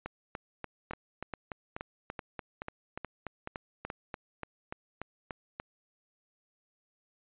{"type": "two click trains", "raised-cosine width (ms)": 0.5, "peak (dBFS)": [-22, -22], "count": [20, 8], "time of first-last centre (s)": [[0.06, 5.599], [0.91, 3.901]], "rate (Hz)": [3.43, 2.34], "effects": ["resampled to 8000 Hz"]}